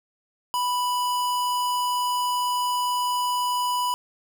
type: tone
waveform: square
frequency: 987.8 Hz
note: B5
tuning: in tune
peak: -23 dBFS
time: 0.54-3.94 s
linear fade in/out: 0 ms
effects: none